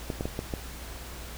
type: clicks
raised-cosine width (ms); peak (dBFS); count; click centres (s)
2; -17; 5; 0.102 / 0.209 / 0.255 / 0.391 / 0.538
effects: added 60 Hz sine -41 dBFS peak until 1.37 s + pink hiss -43 dBFS RMS until 1.37 s